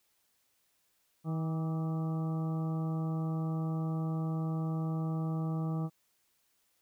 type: harmonic tone with a mistuned harmonic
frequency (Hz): 160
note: D#3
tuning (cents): +49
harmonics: 1 / 2 / 3 / 4 / 5 / 6 / 7 / 8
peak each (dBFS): -31 / -41 / -47 / -49 / -48 / -59 / -49 / -58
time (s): 1.24-5.9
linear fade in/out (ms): 50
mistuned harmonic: 7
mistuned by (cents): +62
effects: white hiss -74 dBFS RMS until 6.81 s